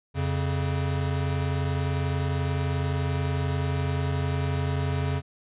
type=tone pair together; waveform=square; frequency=87.2 / 138.59 Hz; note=F2 / C#3; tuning=-2 / 0 cents; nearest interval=minor sixth; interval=802 cents; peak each=-28 dBFS; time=0.14-5.22 s; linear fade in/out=50 ms; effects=resampled to 8000 Hz